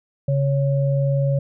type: tone pair together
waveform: sine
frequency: 138.59 / 554.4 Hz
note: C#3 / C#5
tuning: 0 / 0 cents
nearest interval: 2 octaves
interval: 2400 cents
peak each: -17 / -24 dBFS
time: 0.28-1.39 s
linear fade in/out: 5 ms
effects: none